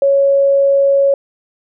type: tone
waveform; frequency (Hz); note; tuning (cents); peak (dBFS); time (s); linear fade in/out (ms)
sine; 554.4; C#5; 0; -8; 0.02-1.14; 2
effects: none